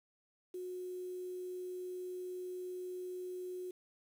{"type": "tone with quantisation", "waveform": "sine", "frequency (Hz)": 364.2, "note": "F#4", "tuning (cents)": -27, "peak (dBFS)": -40, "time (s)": [0.54, 3.71], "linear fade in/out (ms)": 5, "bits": 10, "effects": []}